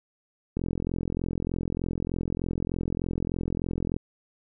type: click train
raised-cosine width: 3 ms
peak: -16 dBFS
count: 148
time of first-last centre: 0.57-3.965 s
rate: 43.3 Hz
effects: none